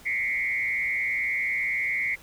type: tone with frequency modulation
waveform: sine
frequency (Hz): 2127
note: C7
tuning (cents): +28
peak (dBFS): -24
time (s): 0.05-2.16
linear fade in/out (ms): 20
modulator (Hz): 118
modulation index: 1.2
effects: pink hiss -51 dBFS RMS until 2.22 s